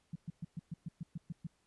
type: tone bursts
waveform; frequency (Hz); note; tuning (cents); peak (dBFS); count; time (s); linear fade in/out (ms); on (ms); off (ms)
sine; 164.81; E3; 0; -37; 10; 0.13-1.47; 5; 26; 120
effects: pink hiss -75 dBFS RMS until 1.66 s + resampled to 24000 Hz